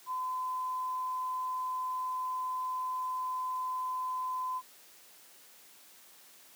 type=tone; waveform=sine; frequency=1019 Hz; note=C6; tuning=46 cents flat; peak=-32 dBFS; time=0.06-4.62 s; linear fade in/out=50 ms; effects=white hiss -57 dBFS RMS until 6.55 s + high-pass 200 Hz 12 dB/octave